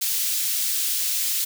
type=high-pass noise; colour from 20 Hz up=white; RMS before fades=-24 dBFS; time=0.01-1.45 s; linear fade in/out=10 ms; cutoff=3200 Hz; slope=12 dB/octave; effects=none